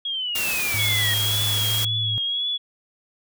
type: exponential sweep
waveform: sine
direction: down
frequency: 3322 to 1864.7 Hz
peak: -24 dBFS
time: 0.05-1.14 s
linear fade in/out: 5 ms
type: noise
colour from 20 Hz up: white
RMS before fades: -27 dBFS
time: 0.35-1.85 s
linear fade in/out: 5 ms
type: tone with pitch glide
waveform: sine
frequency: 105.5 to 108.84 Hz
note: G#2 to A2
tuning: +28 to -18 cents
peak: -26 dBFS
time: 0.74-2.18 s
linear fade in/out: 0 ms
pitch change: +54 cents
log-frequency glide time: 1.59-1.72 s
type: tone with vibrato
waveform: sine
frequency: 3340 Hz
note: G#7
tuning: 9 cents sharp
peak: -22 dBFS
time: 0.78-2.58 s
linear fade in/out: 20 ms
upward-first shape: triangle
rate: 1.9 Hz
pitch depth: 51 cents each way
effects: none